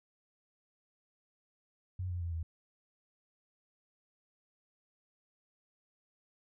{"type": "tone with pitch steps", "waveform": "sine", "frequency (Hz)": [91.8, 88.37, 85.06, 81.88], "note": ["F#2", "F2", "F2", "E2"], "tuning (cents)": [-13, 21, -45, -11], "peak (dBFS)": -34, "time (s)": [1.99, 2.43], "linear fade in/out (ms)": 5, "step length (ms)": 110, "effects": []}